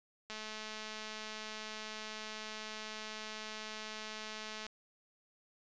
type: click train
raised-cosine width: 0.2 ms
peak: -27 dBFS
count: 944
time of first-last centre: 0.3-4.666 s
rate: 216 Hz
effects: resampled to 16000 Hz